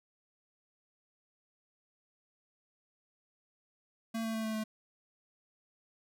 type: tone with pitch steps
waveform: square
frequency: 226.1 / 223.9 / 221.7 / 219.5 / 217.4 Hz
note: A3 / A3 / A3 / A3 / A3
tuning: +47 / +30 / +13 / -4 / -21 cents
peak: -34 dBFS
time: 4.14-4.64 s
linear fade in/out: 10 ms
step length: 100 ms
effects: none